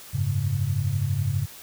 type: chord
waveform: sine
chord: F# suspended second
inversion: none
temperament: equal with one note detuned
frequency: 91.7 / 103.83 / 138.59 Hz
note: F#2 / G#2 / C#3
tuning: -15 / 0 / 0 cents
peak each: -29 / -25 / -26 dBFS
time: 0.13-1.46 s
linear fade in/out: 20 ms
effects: white hiss -44 dBFS RMS until 1.62 s